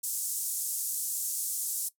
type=band-pass noise; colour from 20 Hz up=pink; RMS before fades=-33 dBFS; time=0.03-1.89 s; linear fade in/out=10 ms; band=7400 to 14000 Hz; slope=24 dB/octave; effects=noise-tail reverb RT60 0.1 s tail -17 dB re dry